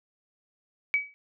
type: tone with exponential decay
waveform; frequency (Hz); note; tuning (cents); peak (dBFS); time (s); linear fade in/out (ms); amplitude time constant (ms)
sine; 2277; C#7; +46; -18; 0.94-1.14; 0; 43
effects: none